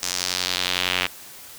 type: tone with band-pass filter sweep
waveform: square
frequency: 45.44 Hz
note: F#1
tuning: 31 cents flat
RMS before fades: -25 dBFS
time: 0.02-1.07 s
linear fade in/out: 10 ms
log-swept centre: 6300 to 2700 Hz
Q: 2
effects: white hiss -42 dBFS RMS until 1.58 s